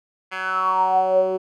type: tone with band-pass filter sweep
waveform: 10% pulse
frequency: 187.6 Hz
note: F#3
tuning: 24 cents sharp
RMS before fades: -20 dBFS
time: 0.31-1.38 s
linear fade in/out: 20 ms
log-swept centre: 1900 to 420 Hz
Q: 9.5
effects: none